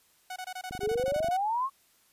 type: tone bursts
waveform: sawtooth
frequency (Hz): 740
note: F#5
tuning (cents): 0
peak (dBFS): -32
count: 13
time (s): 0.3-1.369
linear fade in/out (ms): 5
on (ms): 61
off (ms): 23
type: click train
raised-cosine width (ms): 3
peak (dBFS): -28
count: 15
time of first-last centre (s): 0.71-1.286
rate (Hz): 24.3
type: exponential sweep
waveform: sine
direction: up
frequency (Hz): 392 to 1117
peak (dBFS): -26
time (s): 0.8-1.7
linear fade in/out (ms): 50
effects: white hiss -65 dBFS RMS until 2.12 s + resampled to 32000 Hz

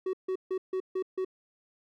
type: tone bursts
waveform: triangle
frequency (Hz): 375.2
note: F#4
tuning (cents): +24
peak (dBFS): -26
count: 6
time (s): 0.06-1.248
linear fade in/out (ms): 5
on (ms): 73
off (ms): 150
effects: none

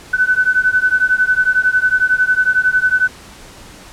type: beating tone pair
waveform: sine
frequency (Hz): 1500 / 1511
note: F#6 / F#6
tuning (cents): +23 / +36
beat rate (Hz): 11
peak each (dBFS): -14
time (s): 0.13-3.08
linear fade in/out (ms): 10
effects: pink hiss -38 dBFS RMS until 3.92 s + low-pass 10000 Hz 12 dB/octave

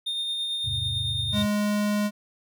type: tone with tremolo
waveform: triangle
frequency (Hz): 3650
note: A#7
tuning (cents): -37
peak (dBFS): -24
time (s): 0.06-1.43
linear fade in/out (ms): 10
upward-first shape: sine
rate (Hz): 9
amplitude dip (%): 25
type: chord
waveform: sine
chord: E augmented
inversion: none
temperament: equal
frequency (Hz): 82.41 / 103.83 / 130.81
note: E2 / G#2 / B#2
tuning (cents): 0 / 0 / 0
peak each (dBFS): -35 / -32 / -34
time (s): 0.64-1.47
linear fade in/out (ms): 20
type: tone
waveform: square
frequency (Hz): 207.7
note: G#3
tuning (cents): 0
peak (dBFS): -23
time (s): 1.32-2.11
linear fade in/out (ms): 50
effects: none

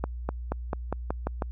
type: accelerating click train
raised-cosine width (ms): 1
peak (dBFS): -14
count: 8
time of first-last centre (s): 0.04-1.422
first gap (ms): 250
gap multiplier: 0.92
effects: added 60 Hz sine -33 dBFS peak until 1.51 s

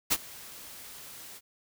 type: noise with ADSR envelope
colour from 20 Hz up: white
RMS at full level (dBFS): -23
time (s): 0.1-1.41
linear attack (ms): 23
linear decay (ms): 44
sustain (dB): -23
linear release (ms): 47
effects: none

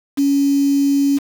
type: tone with quantisation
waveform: sine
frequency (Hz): 280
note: C#4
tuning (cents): +18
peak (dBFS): -12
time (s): 0.17-1.19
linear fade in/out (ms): 20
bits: 5
effects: none

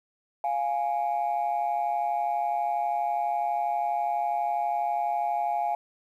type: tone pair together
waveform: sine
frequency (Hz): 698.4 / 830.6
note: F5 / G#5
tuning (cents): 0 / 0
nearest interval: minor third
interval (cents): 300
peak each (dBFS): -26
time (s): 0.44-5.75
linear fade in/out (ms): 2
effects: tanh soft clip ceiling -20 dBFS + 10-bit

